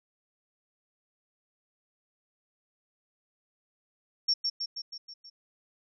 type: tone with echo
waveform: sine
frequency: 5480 Hz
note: F8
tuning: 34 cents flat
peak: -22 dBFS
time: 4.28-4.34 s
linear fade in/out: 10 ms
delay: 160 ms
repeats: 6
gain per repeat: -4 dB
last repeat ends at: 5.3 s
effects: none